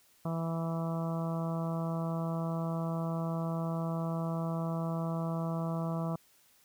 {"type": "harmonic tone", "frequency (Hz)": 164.81, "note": "E3", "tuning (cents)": 0, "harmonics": [1, 2, 3, 4, 5, 6, 7, 8], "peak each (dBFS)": [-32, -43, -44, -40, -48, -46, -45, -50], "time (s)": [0.25, 6.16], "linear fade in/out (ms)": 5, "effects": ["white hiss -65 dBFS RMS until 6.64 s"]}